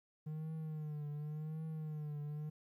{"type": "tone with vibrato", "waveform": "triangle", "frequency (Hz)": 153, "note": "D#3", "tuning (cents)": -29, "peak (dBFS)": -38, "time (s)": [0.26, 2.5], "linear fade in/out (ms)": 10, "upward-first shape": "triangle", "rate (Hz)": 0.9, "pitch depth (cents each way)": 76, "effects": ["13-bit"]}